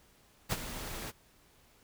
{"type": "noise with ADSR envelope", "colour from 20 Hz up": "pink", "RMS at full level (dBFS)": -30, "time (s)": [0.49, 1.12], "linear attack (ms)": 29, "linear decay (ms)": 39, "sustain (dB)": -11, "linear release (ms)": 28, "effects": ["pink hiss -64 dBFS RMS until 1.83 s"]}